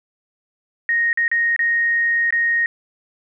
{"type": "tone with dropouts", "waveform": "sine", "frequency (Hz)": 1864.7, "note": "A#6", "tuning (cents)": 0, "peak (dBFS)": -15, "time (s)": [0.89, 2.66], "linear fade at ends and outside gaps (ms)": 1, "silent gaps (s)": [[1.13, 1.174], [1.28, 1.315], [1.563, 1.592], [2.306, 2.325]], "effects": []}